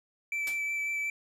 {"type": "tone with vibrato", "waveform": "triangle", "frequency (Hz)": 2320, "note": "D7", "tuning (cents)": -22, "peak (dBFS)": -28, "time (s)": [0.32, 1.1], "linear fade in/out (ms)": 2, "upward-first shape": "sine", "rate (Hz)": 5.5, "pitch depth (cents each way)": 12}
{"type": "noise with exponential decay", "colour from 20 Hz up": "white", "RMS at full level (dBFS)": -36, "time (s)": [0.47, 0.65], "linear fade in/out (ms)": 1, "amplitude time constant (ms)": 37}
{"effects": ["resampled to 32000 Hz"]}